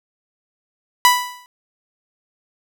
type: tone with exponential decay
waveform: sawtooth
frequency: 987.8 Hz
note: B5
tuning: in tune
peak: -3 dBFS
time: 1.05-1.46 s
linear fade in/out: 0 ms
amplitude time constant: 88 ms
effects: none